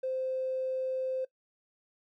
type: tone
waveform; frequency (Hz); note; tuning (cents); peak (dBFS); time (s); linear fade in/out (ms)
triangle; 520; C5; -11; -26; 0.03-1.25; 10
effects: noise-tail reverb RT60 0.1 s tail -23 dB re dry + tanh soft clip ceiling -28 dBFS